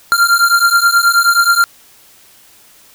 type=beating tone pair; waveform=square; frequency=1384 / 1393.4 Hz; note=F6 / F6; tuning=-16 / -4 cents; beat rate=9.4 Hz; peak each=-12 dBFS; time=0.12-1.64 s; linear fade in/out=0 ms; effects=white hiss -45 dBFS RMS until 2.94 s